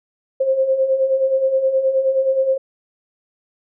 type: beating tone pair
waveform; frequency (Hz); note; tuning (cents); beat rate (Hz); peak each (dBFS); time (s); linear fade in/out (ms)
sine; 523.3 / 532.8; C5 / C5; 0 / +31; 9.5; -22 / -15; 0.4-2.58; 10
effects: none